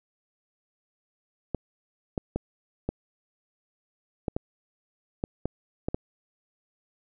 clicks, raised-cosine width 2 ms, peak -14 dBFS, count 10, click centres 1.547 / 2.178 / 2.36 / 2.89 / 4.282 / 4.365 / 5.239 / 5.456 / 5.885 / 5.945 s, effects none

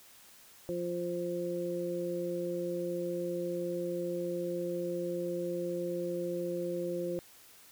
harmonic tone, 174.61 Hz, F3, in tune, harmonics 1 / 2 / 3, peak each -40 / -35 / -36 dBFS, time 0.69-7.19 s, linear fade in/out 0 ms, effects white hiss -57 dBFS RMS until 7.71 s

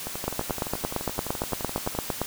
two click trains, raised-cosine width 1 ms, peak -18 / -11 dBFS, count 23 / 18, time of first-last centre 0.07-1.95 / 0.28-2.216 s, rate 11.7 / 8.78 Hz, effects white hiss -36 dBFS RMS until 2.26 s

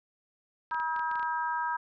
harmonic tone, 320 Hz, D#4, 49 cents sharp, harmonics 3 / 4 / 5, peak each -30 / -36 / -35 dBFS, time 0.71-1.77 s, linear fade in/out 10 ms
clicks, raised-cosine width 0.3 ms, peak -31 dBFS, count 9, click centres 0.711 / 0.745 / 0.8 / 0.963 / 0.994 / 1.114 / 1.156 / 1.196 / 1.229 s
effects none

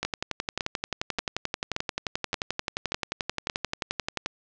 two click trains, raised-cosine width 0.2 ms, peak -10 / -10 dBFS, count 7 / 49, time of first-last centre 0.03-3.498 / 0.05-4.261 s, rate 1.73 / 11.4 Hz, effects low-pass 7000 Hz 12 dB/octave

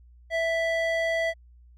square tone with band-pass filter, 659.3 Hz, E5, in tune, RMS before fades -26 dBFS, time 0.3-1.34 s, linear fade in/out 50 ms, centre 1400 Hz, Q 2.4, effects added 60 Hz sine -50 dBFS peak until 1.77 s

